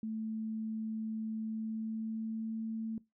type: tone with pitch glide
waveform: sine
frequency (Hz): 220 to 222.8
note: A3 to A3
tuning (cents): 0 to +22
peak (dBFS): -35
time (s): 0.03-2.98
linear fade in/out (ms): 2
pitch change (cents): +22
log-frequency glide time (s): 1.42-2.62
effects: noise-tail reverb RT60 0.2 s tail -21 dB re dry